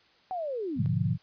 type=linear sweep; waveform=sine; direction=down; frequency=764 to 155.56 Hz; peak=-30 dBFS; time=0.31-0.86 s; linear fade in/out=0 ms
type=chord; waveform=sine; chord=G# diminished seventh; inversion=none; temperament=equal; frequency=103.83 / 123.47 / 146.83 / 174.61 Hz; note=G#2 / B2 / D3 / F3; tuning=0 / 0 / 0 / 0 cents; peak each=-30 dBFS; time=0.76-1.18 s; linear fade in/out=50 ms
effects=white hiss -62 dBFS RMS until 1.22 s + resampled to 11025 Hz